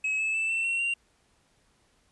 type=tone with pitch steps; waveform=triangle; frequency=2565 / 2604 / 2643 / 2683 / 2724 / 2765 Hz; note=E7 / E7 / E7 / E7 / F7 / F7; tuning=-48 / -22 / +4 / +30 / -44 / -18 cents; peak=-24 dBFS; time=0.04-0.94 s; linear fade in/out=5 ms; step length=150 ms; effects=pink hiss -67 dBFS RMS until 2.11 s + resampled to 24000 Hz